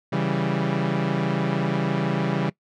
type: chord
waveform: sawtooth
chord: C# diminished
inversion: none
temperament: equal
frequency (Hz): 138.59 / 164.81 / 196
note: C#3 / E3 / G3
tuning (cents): 0 / 0 / 0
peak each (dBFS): -22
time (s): 0.12-2.5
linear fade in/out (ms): 10
effects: noise-tail reverb RT60 0.1 s tail -21 dB re dry + low-pass 3000 Hz 12 dB/octave